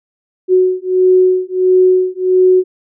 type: beating tone pair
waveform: sine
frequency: 368.7 / 370.2 Hz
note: F#4 / F#4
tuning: -6 / +1 cents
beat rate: 1.5 Hz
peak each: -11 dBFS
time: 0.48-2.64 s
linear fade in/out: 50 ms
effects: none